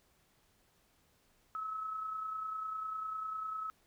sine tone with amplitude modulation, 1292 Hz, E6, 35 cents flat, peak -35 dBFS, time 1.55-3.7 s, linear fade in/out 0 ms, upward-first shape sine, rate 30 Hz, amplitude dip 40%, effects pink hiss -71 dBFS RMS until 3.86 s

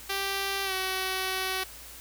5% pulse tone with pitch glide, 392 to 377.3 Hz, G4 to F#4, 0 to +34 cents, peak -17 dBFS, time 0.09-1.64 s, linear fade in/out 10 ms, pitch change -66 cents, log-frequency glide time 0.64-0.73 s, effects added 57 Hz sine -52 dBFS peak until 2 s + white hiss -46 dBFS RMS until 2 s

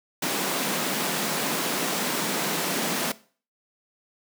pink high-pass noise, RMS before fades -27 dBFS, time 0.22-3.12 s, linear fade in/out 5 ms, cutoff 160 Hz, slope 48 dB/octave, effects noise-tail reverb RT60 0.4 s tail -18 dB re dry

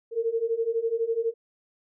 sine beating tone pair, 450 / 462 Hz, A4 / A#4, +39 / -16 cents, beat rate 12 Hz, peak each -28 / -26 dBFS, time 0.11-1.34 s, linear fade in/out 50 ms, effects none

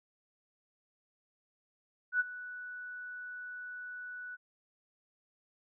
sine tone with ADSR envelope, 1480 Hz, F#6, in tune, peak -24 dBFS, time 2.12-4.37 s, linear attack 79 ms, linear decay 26 ms, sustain -17 dB, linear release 30 ms, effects none

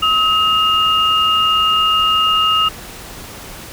sine tone pair together, 1274 / 2829 Hz, D#6 / F7, +41 / +22 cents, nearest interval octave + major second, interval 1381 cents, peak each -14 dBFS, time 0.02-2.69 s, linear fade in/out 10 ms, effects pink hiss -33 dBFS RMS until 3.72 s

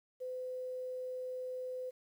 sine tone with quantisation, 508 Hz, B4, 49 cents sharp, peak -38 dBFS, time 0.2-1.91 s, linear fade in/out 20 ms, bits 11, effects none

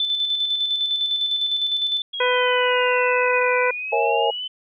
sine tone with tremolo, 3520 Hz, A7, in tune, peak -18 dBFS, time 0-2.02 s, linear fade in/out 2 ms, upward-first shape square, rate 9.9 Hz, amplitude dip 40%
sine exponential two-way sweep, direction down then up, 3322 to 2349 to 3055 Hz, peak -26 dBFS, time 2.13-4.48 s, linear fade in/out 10 ms, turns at 3.61 s
harmonic tone, 497.8 Hz, B4, 14 cents sharp, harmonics 1 / 2 / 3 / 4 / 5, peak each -20 / -23 / -25 / -26 / -27 dBFS, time 2.2-3.71 s, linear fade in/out 5 ms
sine chord, A# half-diminished seventh, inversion none, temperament equal with one note detuned, 466.2 / 545.5 / 659.3 / 830.6 Hz, A#4 / C#5 / E5 / G#5, 0 / -28 / 0 / 0 cents, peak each -22 / -24 / -25 / -21 dBFS, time 3.92-4.31 s, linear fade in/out 10 ms
effects none

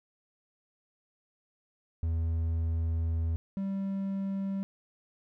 triangle tone pair in turn, 82 / 195.03 Hz, E2 / G3, -9 / -9 cents, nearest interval octave + minor third, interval 1500 cents, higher second, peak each -25 / -28 dBFS, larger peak first, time 2.03-3.36 / 3.57-4.63 s, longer first, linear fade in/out 0 ms, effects none

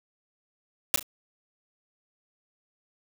white noise with echo, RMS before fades -21 dBFS, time 0.94-0.96 s, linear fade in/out 0 ms, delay 34 ms, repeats 2, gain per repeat -11 dB, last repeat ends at 1.028 s, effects none

